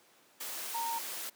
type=tone in noise; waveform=sine; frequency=923 Hz; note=A#5; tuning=17 cents flat; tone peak=-33 dBFS; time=0.74-0.99 s; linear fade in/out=10 ms; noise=white; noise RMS=-40 dBFS; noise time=0.4-1.3 s; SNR=+4 dB; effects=pink hiss -63 dBFS RMS until 1.35 s + high-pass 300 Hz 12 dB/octave